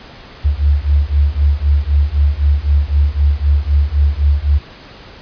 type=beating tone pair; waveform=sine; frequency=70.2 / 74.1 Hz; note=C#2 / D2; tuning=+22 / +16 cents; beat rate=3.9 Hz; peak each=-13 dBFS; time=0.44-4.59 s; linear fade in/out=20 ms; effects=pink hiss -37 dBFS RMS until 5.21 s + resampled to 11025 Hz